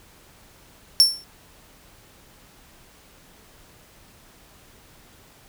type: tone with exponential decay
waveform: 40% pulse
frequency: 5430 Hz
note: F8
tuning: 50 cents flat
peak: -7 dBFS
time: 1-1.24 s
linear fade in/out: 0 ms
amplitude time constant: 52 ms
effects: pink hiss -52 dBFS RMS until 5.48 s